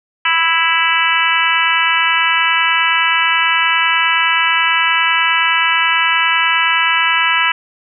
harmonic tone, 329.6 Hz, E4, in tune, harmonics 3 / 4 / 5 / 6 / 7 / 8 / 9, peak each -19 / -19 / -19 / -19 / -19 / -19 / -19 dBFS, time 0.25-7.52 s, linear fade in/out 5 ms, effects none

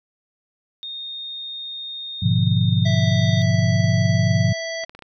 sine tone with pitch glide, 3683 to 3645 Hz, A#7 to A#7, -22 to -40 cents, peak -29 dBFS, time 0.83-3.42 s, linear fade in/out 0 ms, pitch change -18 cents, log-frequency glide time 2.39-2.89 s
sine chord, G# diminished seventh, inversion none, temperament equal, 103.83 / 123.47 / 146.83 / 174.61 Hz, G#2 / B2 / D3 / F3, 0 / 0 / 0 / 0 cents, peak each -19 / -20 / -24 / -21 dBFS, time 2.22-4.53 s, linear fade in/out 10 ms
harmonic tone, 658 Hz, E5, 3 cents flat, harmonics 1 / 3 / 5 / 7 / 9, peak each -28 / -30 / -37 / -35 / -38 dBFS, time 2.85-4.85 s, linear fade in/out 10 ms
clicks, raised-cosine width 0.3 ms, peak -24 dBFS, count 5, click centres 4.837 / 4.895 / 4.95 / 4.991 / 5.023 s
effects none

